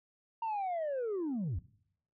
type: linear sweep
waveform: sine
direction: down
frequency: 928 to 68 Hz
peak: -30 dBFS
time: 0.42-1.59 s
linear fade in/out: 5 ms
effects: noise-tail reverb RT60 0.7 s tail -22 dB re dry + tanh soft clip ceiling -31 dBFS